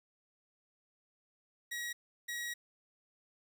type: tone bursts at uneven times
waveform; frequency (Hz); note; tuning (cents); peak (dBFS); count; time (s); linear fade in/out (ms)
sawtooth; 1907; A#6; +39; -34; 2; 1.71-1.93 / 2.28-2.54; 10
effects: none